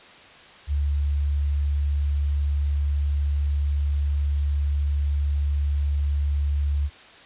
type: tone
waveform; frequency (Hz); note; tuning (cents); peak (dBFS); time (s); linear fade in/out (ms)
sine; 71.9; D2; -36; -20; 0.67-6.9; 50
effects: white hiss -47 dBFS RMS until 7.25 s + resampled to 8000 Hz